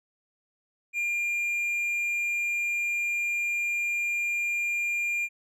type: tone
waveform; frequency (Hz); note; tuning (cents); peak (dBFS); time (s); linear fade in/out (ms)
triangle; 2400; D7; +37; -24; 0.93-5.29; 50
effects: none